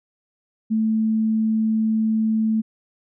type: tone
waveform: sine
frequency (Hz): 220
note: A3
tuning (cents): 0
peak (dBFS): -17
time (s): 0.7-2.62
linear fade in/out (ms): 20
effects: none